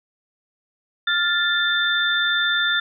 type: tone cluster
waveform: sine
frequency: 1398 / 1756 / 3563 Hz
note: F6 / A6 / A7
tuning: +1 / -4 / +21 cents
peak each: -22 dBFS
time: 1.07-2.8 s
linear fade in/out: 5 ms
effects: none